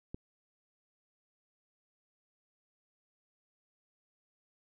click, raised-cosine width 3 ms, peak -27 dBFS, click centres 0.145 s, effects none

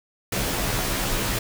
pink noise with comb filter, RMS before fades -25 dBFS, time 0.32-1.39 s, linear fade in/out 5 ms, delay 13 ms, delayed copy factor -0.95, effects none

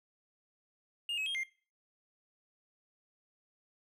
triangle tone with pitch steps, 2831 / 2561 / 3233 / 2105 Hz, F7 / D#7 / G#7 / C7, +23 / +49 / -47 / +10 cents, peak -32 dBFS, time 1.09-1.434 s, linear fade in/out 2 ms, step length 86 ms, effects noise-tail reverb RT60 0.4 s tail -20 dB re dry

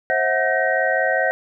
sine tone cluster, 530 / 645 / 730 / 1543 / 1882 Hz, C5 / E5 / F#5 / G6 / A#6, +22 / -38 / -24 / -28 / +16 cents, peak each -23 dBFS, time 0.1-1.31 s, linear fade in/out 0 ms, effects none

